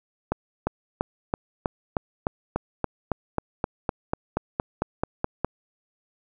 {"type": "accelerating click train", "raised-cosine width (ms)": 1, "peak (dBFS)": -9, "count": 20, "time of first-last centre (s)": [0.32, 5.446], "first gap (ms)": 350, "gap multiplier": 0.97, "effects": []}